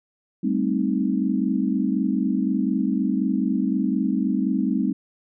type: chord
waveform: sine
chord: A half-diminished seventh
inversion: third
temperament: equal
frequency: 196 / 220 / 261.6 / 311.1 Hz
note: G3 / A3 / C4 / Eb4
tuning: 0 / 0 / 0 / 0 cents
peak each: -24 / -26 / -24 / -27 dBFS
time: 0.43-4.93 s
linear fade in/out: 10 ms
effects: none